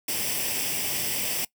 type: noise with comb filter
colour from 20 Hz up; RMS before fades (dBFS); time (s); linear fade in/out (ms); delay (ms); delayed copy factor
white; -28; 0.08-1.45; 5; 0.37; +0.65
effects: noise-tail reverb RT60 0.1 s tail -21 dB re dry + high-pass 100 Hz 12 dB/octave